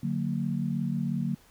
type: chord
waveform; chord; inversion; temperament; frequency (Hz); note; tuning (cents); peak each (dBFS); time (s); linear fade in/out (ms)
sine; D augmented; none; just; 146.83 / 183.54 / 229.4; D3 / F#3 / A#3; 0 / -14 / -28; -31; 0.03-1.35; 5
effects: pink hiss -59 dBFS RMS until 1.5 s